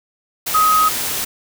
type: tone in noise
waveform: sine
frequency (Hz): 1261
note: D#6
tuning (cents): +23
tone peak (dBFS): -11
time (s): 0.54-0.89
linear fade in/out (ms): 10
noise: white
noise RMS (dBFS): -22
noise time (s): 0.46-1.25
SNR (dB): +8
effects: none